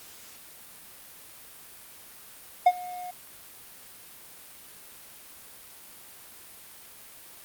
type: tone with ADSR envelope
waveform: triangle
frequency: 721 Hz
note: F#5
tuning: 45 cents flat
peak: -10 dBFS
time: 2.66-3.11 s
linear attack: 7 ms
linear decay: 48 ms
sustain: -23 dB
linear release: 8 ms
effects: white hiss -48 dBFS RMS until 7.44 s + Opus 48 kbps